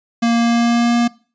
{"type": "tone with pitch glide", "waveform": "square", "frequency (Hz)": [233.1, 237.2], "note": ["A#3", "A#3"], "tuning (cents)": [0, 30], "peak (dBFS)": -13, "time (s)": [0.22, 1.08], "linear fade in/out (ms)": 10, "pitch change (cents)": 30, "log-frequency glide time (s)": [0.32, 0.96], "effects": ["noise-tail reverb RT60 0.4 s tail -22 dB re dry", "resampled to 16000 Hz"]}